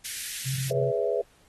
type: high-pass noise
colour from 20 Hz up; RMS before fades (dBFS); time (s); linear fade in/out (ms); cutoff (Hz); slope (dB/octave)
white; -34; 0.04-0.71; 10; 1600; 48
type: tone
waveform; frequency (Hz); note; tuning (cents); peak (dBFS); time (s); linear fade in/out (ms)
sine; 132.9; C3; +27; -28; 0.45-0.92; 20
type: chord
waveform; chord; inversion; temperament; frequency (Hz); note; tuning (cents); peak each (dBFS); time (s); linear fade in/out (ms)
sine; C# minor seventh; second; equal with one note detuned; 415.3 / 493.9 / 563.4 / 659.3; G#4 / B4 / C#5 / E5; 0 / 0 / +28 / 0; -28 / -28 / -31 / -30; 0.7-1.22; 10
effects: pink hiss -61 dBFS RMS until 1.48 s + AAC 32 kbps